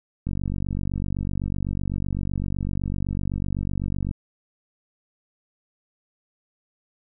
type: click train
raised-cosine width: 5 ms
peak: -15 dBFS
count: 185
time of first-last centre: 0.27-4.111 s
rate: 47.9 Hz
effects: none